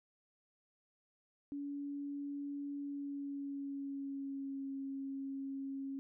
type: tone with pitch glide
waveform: sine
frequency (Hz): 284.3 to 272.4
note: C#4 to C#4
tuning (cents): +44 to -30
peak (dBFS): -39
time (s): 1.52-5.99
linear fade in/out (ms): 0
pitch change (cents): -74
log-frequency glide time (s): 2.78-4.72
effects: none